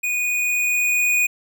square tone with level ramp, 2468 Hz, D#7, 15 cents flat, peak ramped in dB -21 to -16 dBFS, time 0.03-1.27 s, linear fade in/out 10 ms, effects none

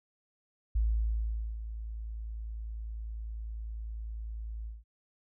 sine tone with ADSR envelope, 55 Hz, A1, in tune, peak -24 dBFS, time 0.75-4.84 s, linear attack 8 ms, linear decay 820 ms, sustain -12 dB, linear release 180 ms, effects none

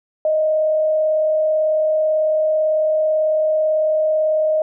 sine tone with frequency modulation, 622.3 Hz, D#5, in tune, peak -14 dBFS, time 0.25-4.62 s, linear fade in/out 2 ms, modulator 38.1 Hz, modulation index 0.24, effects none

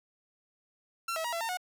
sawtooth tone with pitch steps, 1356 / 647 / 953 / 673 / 909 / 729 Hz, E6 / E5 / A#5 / E5 / A#5 / F#5, +49 / -32 / +38 / +36 / -44 / -26 cents, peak -28 dBFS, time 1.08-1.572 s, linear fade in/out 5 ms, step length 82 ms, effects none

